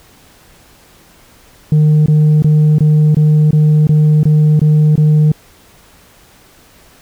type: tone bursts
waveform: sine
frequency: 152.5 Hz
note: D#3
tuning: 34 cents flat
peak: -3 dBFS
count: 10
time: 1.72-5.318 s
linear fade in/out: 2 ms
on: 340 ms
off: 22 ms
effects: tanh soft clip ceiling -5 dBFS + pink hiss -45 dBFS RMS until 7.01 s